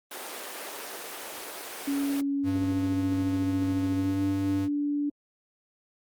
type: high-pass noise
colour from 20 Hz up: pink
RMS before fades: -38 dBFS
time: 0.11-2.21 s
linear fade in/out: 5 ms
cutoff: 350 Hz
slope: 24 dB/octave
type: tone with pitch glide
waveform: sine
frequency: 280 to 290.2 Hz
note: C#4 to D4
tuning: +18 to -21 cents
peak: -25 dBFS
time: 1.87-5.1 s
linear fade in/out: 10 ms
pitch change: +61 cents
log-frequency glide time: 3.94-4.22 s
type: tone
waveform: square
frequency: 98 Hz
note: G2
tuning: in tune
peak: -32 dBFS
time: 2.43-4.69 s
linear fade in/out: 50 ms
effects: Opus 24 kbps